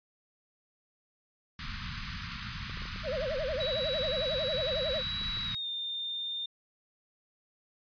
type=band-stop noise; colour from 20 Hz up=pink; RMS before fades=-38 dBFS; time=1.59-5.55 s; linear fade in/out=2 ms; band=220 to 1100 Hz; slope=48 dB/octave
type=clicks; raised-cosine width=2 ms; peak=-36 dBFS; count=8; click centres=2.697 / 2.773 / 2.82 / 2.855 / 2.961 / 3.56 / 5.215 / 5.372 s
type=tone with vibrato; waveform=triangle; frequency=570 Hz; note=C#5; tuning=48 cents sharp; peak=-29 dBFS; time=3.03-5.03 s; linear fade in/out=50 ms; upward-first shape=sine; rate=11 Hz; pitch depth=220 cents each way
type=tone with pitch glide; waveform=sine; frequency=3901 to 3619 Hz; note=B7 to A7; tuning=-22 to +48 cents; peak=-33 dBFS; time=3.6-6.46 s; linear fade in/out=5 ms; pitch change=-130 cents; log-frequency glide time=5.42-5.67 s
effects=resampled to 11025 Hz